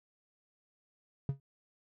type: tone with exponential decay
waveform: triangle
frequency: 137.4 Hz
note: C#3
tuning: 15 cents flat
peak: -24 dBFS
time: 1.29-1.4 s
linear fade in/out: 2 ms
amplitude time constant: 22 ms
effects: none